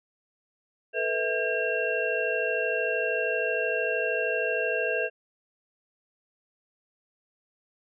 sine tone cluster, 443.3 / 496.3 / 650 / 1609 / 2725 Hz, A4 / B4 / E5 / G6 / F7, +13 / +8 / -24 / +45 / -43 cents, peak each -31 dBFS, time 0.93-5.1 s, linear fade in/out 50 ms, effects none

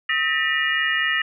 sine tone cluster, 1280 / 1801 / 1945 / 2408 / 2862 Hz, D#6 / A6 / B6 / D7 / F7, +49 / +40 / -27 / +43 / +42 cents, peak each -29 / -23 / -23 / -31 / -26 dBFS, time 0.09-1.22 s, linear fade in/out 5 ms, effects none

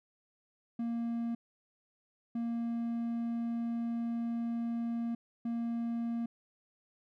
triangle tone bursts at uneven times, 233.1 Hz, A#3, in tune, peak -30 dBFS, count 3, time 0.79-1.35 / 2.35-5.15 / 5.45-6.26 s, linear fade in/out 5 ms, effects none

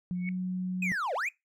sine tone with pitch glide, 179.7 to 183.58 Hz, F3 to F#3, +50 to -13 cents, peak -29 dBFS, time 0.11-0.92 s, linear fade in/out 0 ms, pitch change +37 cents, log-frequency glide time 0.24-0.29 s
sine tone with exponential growth, 2217 Hz, C#7, in tune, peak -32 dBFS, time 0.15-0.29 s, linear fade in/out 1 ms, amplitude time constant 30 ms
triangle linear two-way sweep, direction down then up, 2580 to 465.3 to 2580 Hz, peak -27 dBFS, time 0.82-1.29 s, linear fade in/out 5 ms, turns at 1.14 s
effects noise-tail reverb RT60 0.2 s tail -23 dB re dry

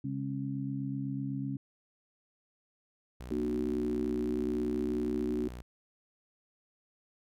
harmonic tone, 68 Hz, C#2, 33 cents flat, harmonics 2 / 3 / 4, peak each -36 / -40 / -36 dBFS, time 0.04-1.57 s, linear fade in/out 5 ms
sawtooth tone with vibrato, 61.74 Hz, B1, in tune, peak -38 dBFS, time 3.2-5.62 s, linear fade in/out 5 ms, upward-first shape sine, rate 0.76 Hz, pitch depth 29 cents each way
sine chord, Bb augmented, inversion none, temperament equal with one note detuned, 233.1 / 300.2 / 370 Hz, Bb3 / D4 / F#4, 0 / +38 / 0 cents, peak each -34 dBFS, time 3.31-5.48 s, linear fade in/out 2 ms
effects none

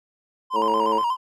triangle tone with vibrato, 987.8 Hz, B5, in tune, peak -18 dBFS, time 0.5-1.17 s, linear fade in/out 50 ms, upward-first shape square, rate 8.3 Hz, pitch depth 74 cents each way
harmonic tone, 110.3 Hz, A2, 5 cents sharp, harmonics 2 / 3 / 4 / 5 / 6 / 7 / 8 / 9, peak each -33 / -30 / -26 / -28 / -39 / -39 / -35 / -36 dBFS, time 0.53-1.02 s, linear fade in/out 50 ms
click train, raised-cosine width 0.5 ms, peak -27 dBFS, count 22, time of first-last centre 0.62-1.031 s, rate 51.1 Hz
effects none

